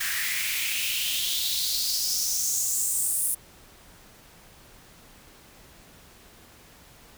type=noise with high-pass filter sweep; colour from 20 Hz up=white; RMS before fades=-27 dBFS; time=0-3.35 s; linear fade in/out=10 ms; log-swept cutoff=1700 to 10000 Hz; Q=4.2; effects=pink hiss -52 dBFS RMS until 7.17 s